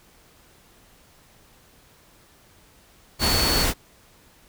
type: tone in noise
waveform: sine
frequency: 4435 Hz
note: C#8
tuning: in tune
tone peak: -23 dBFS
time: 3.19-3.67 s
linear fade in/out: 50 ms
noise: pink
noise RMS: -22 dBFS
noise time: 3.19-3.74 s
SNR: -4 dB
effects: pink hiss -55 dBFS RMS until 4.48 s